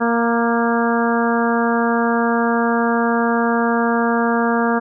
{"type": "harmonic tone with a mistuned harmonic", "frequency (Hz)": 233.1, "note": "A#3", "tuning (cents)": 0, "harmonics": [1, 2, 3, 4, 5, 6, 7], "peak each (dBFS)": [-18, -21, -23, -24, -25, -26, -26], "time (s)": [0, 4.8], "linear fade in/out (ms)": 20, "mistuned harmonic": 5, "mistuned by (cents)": 18, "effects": []}